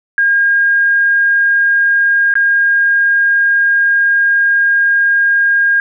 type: tone with dropouts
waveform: sine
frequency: 1619 Hz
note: G#6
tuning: 45 cents flat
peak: -8 dBFS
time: 0.18-5.8 s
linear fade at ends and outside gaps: 1 ms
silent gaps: 2.34-2.354 s
effects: none